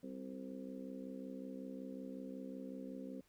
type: harmonic tone with a mistuned harmonic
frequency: 65.41 Hz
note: C2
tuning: in tune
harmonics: 3 / 4 / 5 / 6 / 7 / 8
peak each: -50 / -47 / -58 / -59 / -56 / -53 dBFS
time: 0.03-3.21 s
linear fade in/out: 5 ms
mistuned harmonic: 6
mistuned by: -35 cents
effects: pink hiss -74 dBFS RMS until 3.28 s